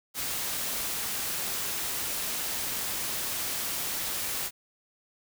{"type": "noise", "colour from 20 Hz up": "white", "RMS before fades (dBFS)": -32, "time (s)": [0.14, 4.51], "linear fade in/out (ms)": 50, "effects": []}